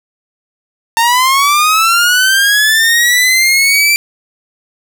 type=linear sweep; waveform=sawtooth; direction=up; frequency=905 to 2354 Hz; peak=-4 dBFS; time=0.97-3.96 s; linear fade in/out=0 ms; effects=none